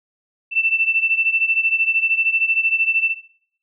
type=beating tone pair; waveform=sine; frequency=2666 / 2679 Hz; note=E7 / E7; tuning=+19 / +27 cents; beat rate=13 Hz; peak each=-17 / -19 dBFS; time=0.51-3.15 s; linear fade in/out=50 ms; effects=noise-tail reverb RT60 0.6 s tail -18 dB re dry